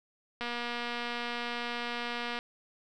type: click train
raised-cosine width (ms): 0.3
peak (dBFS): -20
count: 474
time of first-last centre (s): 0.41-2.389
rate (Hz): 239
effects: none